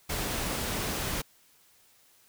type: noise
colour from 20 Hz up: pink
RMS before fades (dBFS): -32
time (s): 0.09-1.22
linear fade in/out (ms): 10
effects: white hiss -62 dBFS RMS until 2.28 s